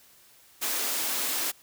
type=high-pass noise; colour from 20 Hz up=white; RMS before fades=-29 dBFS; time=0.61-1.52 s; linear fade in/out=20 ms; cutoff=220 Hz; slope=96 dB/octave; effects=white hiss -57 dBFS RMS until 1.62 s